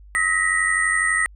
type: tone cluster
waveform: sine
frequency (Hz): 1274 / 1872 / 1964 / 8690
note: D#6 / A#6 / B6 / C#9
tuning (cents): +41 / +7 / -10 / -35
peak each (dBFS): -26 / -21 / -21 / -27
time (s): 0.15-1.26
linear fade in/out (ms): 0
effects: added 50 Hz sine -42 dBFS peak until 1.35 s